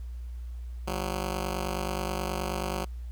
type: ring-modulated tone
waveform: 10% pulse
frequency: 184 Hz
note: F#3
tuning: 9 cents flat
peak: -19 dBFS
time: 0.87-2.85 s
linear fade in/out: 10 ms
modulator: 24.7 Hz
effects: added 60 Hz sine -35 dBFS peak until 3.11 s + pink hiss -63 dBFS RMS until 3.11 s